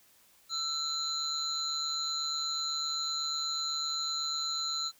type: tone cluster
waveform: sine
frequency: 1329 / 3973 / 4121 / 6850 Hz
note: E6 / B7 / C8 / A8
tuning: +14 / +10 / -27 / -47 cents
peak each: -40 / -36 / -34 / -39 dBFS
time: 0.49-4.92 s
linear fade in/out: 50 ms
effects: white hiss -63 dBFS RMS until 4.99 s